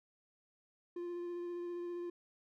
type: tone with vibrato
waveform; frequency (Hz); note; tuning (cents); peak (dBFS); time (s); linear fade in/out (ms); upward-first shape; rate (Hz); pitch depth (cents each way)
triangle; 349.1; F4; -1; -37; 0.96-2.1; 5; sine; 15; 13
effects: none